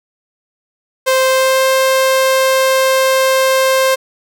sawtooth tone with pitch glide, 523 to 527.2 Hz, C5 to C5, -1 to +13 cents, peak -6 dBFS, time 1.06-3.96 s, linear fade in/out 20 ms, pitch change +14 cents, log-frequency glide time 1.27-1.65 s, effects none

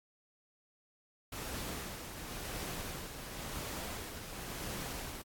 pink noise with tremolo, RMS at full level -41 dBFS, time 1.32-5.22 s, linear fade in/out 5 ms, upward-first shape sine, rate 0.94 Hz, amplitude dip 45%, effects AAC 64 kbps

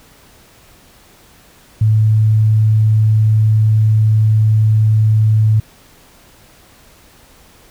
sine tone, 108.7 Hz, A2, 21 cents flat, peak -8 dBFS, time 1.81-5.6 s, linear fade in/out 5 ms, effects pink hiss -46 dBFS RMS until 7.7 s

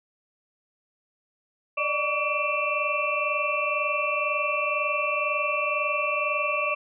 sine tone cluster, 586 / 608 / 1142 / 2376 / 2678 Hz, D5 / D#5 / D6 / D7 / E7, -4 / -40 / -49 / +20 / +27 cents, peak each -32 / -32 / -28 / -31 / -28 dBFS, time 1.77-6.75 s, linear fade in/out 10 ms, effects none

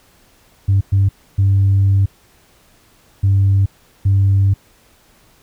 sine tone bursts at uneven times, 98 Hz, G2, in tune, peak -8 dBFS, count 5, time 0.68-0.81 / 0.92-1.09 / 1.38-2.06 / 3.23-3.66 / 4.05-4.54 s, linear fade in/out 10 ms, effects tanh soft clip ceiling -7 dBFS + pink hiss -52 dBFS RMS until 5.42 s

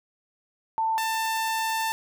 sine / sawtooth tone pair in turn, 891 / 891 Hz, A5 / A5, +22 / +22 cents, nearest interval unison, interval 0 cents, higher neither, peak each -22 / -21 dBFS, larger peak second, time 0.78-0.98 / 0.98-1.92 s, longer second, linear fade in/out 0 ms, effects none

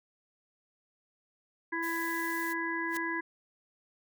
harmonic tone, 332.6 Hz, E4, 16 cents sharp, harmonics 1 / 3 / 5 / 6, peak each -36 / -37 / -35 / -38 dBFS, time 1.72-3.21 s, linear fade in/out 10 ms
blue noise, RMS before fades -44 dBFS, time 1.82-2.54 s, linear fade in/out 20 ms
white noise with exponential growth, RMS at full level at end -37 dBFS, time 2.87-2.97 s, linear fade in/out 1 ms, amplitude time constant 20 ms
effects none

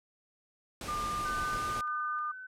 pink noise, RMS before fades -40 dBFS, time 0.81-1.81 s, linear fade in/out 2 ms
sine tone with pitch glide, 1200 to 1210.4 Hz, D6 to D#6, +37 to -48 cents, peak -32 dBFS, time 0.88-2.32 s, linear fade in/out 10 ms, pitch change +15 cents, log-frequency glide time 1.43-1.77 s
sine tone with tremolo, 1514 Hz, F#6, 39 cents sharp, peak -37 dBFS, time 1.25-2.47 s, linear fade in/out 10 ms, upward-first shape square, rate 1.6 Hz, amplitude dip 45%
effects low-pass 10000 Hz 12 dB/octave

